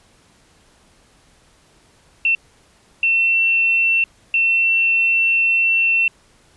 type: tone bursts at uneven times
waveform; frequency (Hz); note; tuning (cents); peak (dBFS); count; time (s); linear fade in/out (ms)
sine; 2699; E7; +40; -13; 3; 2.25-2.35 / 3.03-4.04 / 4.34-6.08; 2
effects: pink hiss -54 dBFS RMS until 6.56 s + resampled to 24000 Hz